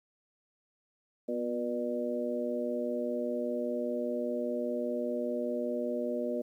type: harmonic tone with a mistuned harmonic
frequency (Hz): 120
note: B2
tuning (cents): -49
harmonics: 2 / 3 / 4 / 5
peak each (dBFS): -35 / -38 / -36 / -35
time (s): 1.28-6.42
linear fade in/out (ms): 10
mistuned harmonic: 2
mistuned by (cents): +36
effects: 11-bit